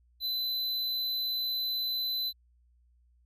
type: tone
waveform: square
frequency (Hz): 4021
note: B7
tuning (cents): +30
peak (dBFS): -30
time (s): 0.2-2.33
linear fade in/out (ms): 50
effects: added 60 Hz sine -62 dBFS peak until 3.25 s